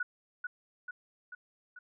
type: tone with echo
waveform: sine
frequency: 1468 Hz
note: F#6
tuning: 14 cents flat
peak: -30 dBFS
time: 0-0.03 s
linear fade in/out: 5 ms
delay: 440 ms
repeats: 4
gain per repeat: -4 dB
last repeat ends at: 1.79 s
effects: none